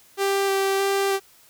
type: tone with vibrato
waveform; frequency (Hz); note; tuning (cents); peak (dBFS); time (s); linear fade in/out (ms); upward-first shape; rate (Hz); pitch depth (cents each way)
sawtooth; 392; G4; 0; -16; 0.17-1.2; 50; square; 1.6; 9
effects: white hiss -54 dBFS RMS until 1.49 s